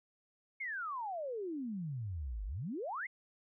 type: exponential two-way sweep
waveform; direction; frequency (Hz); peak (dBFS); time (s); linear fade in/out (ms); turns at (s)
sine; down then up; 2217 to 46.25 to 2217; -37; 0.6-3.07; 10; 2.45
effects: none